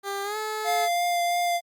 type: tone with pitch glide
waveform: 15% pulse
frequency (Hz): 397.7 to 431.2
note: G4 to A4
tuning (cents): +25 to -35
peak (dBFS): -22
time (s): 0.03-0.89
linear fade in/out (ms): 50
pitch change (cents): +140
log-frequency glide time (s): 0.23-0.37
type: tone with vibrato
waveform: square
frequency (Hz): 698.5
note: F5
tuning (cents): 0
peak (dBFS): -23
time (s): 0.64-1.61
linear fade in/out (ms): 50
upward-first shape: triangle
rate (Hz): 3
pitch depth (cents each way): 14
effects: Opus 48 kbps